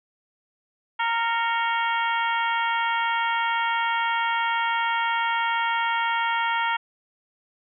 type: harmonic tone with a mistuned harmonic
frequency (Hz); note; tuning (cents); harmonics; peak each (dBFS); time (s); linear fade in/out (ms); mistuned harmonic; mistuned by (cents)
463; A#4; -12; 2 / 3 / 4 / 5 / 6 / 7; -24 / -28 / -30 / -32 / -34 / -35; 0.99-6.77; 10; 5; -73
effects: none